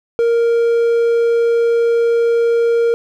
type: tone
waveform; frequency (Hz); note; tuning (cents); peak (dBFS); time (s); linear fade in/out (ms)
triangle; 466.2; A#4; 0; -9; 0.19-2.94; 0
effects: none